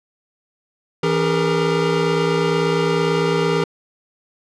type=tone cluster; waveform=square; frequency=163.5 / 282.1 / 403.8 / 461.7 / 945 Hz; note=E3 / C#4 / G#4 / A#4 / A#5; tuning=-14 / +30 / -49 / -17 / +23 cents; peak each=-22 / -29 / -21 / -22 / -30 dBFS; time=1.03-3.64 s; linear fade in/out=5 ms; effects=low-pass 5000 Hz 12 dB/octave